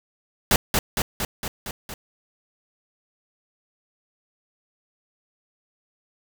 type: noise with echo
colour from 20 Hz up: pink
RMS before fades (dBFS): -17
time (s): 0.51-0.56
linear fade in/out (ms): 2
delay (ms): 230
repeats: 6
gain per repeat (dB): -3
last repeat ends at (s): 1.94
effects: none